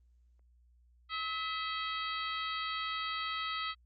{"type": "harmonic tone with a mistuned harmonic", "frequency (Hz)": 643, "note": "E5", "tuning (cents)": -43, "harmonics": [2, 3, 4, 5, 6, 7], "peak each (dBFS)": [-37, -42, -45, -42, -44, -47], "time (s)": [1.09, 3.75], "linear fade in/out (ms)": 50, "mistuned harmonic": 3, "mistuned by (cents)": 58, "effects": ["added 60 Hz sine -62 dBFS peak until 3.85 s", "Opus 24 kbps"]}